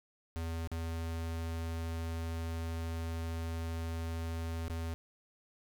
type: tone with dropouts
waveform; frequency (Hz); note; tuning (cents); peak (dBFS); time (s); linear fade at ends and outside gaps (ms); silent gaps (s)
square; 82.41; E2; 0; -36; 0.36-4.94; 0; 0.674-0.716 / 4.681-4.699
effects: none